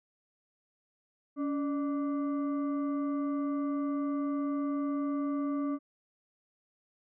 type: tone with frequency modulation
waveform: sine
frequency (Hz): 283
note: C#4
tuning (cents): +36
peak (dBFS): -29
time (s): 1.36-5.79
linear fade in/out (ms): 50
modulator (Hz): 884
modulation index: 0.47
effects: none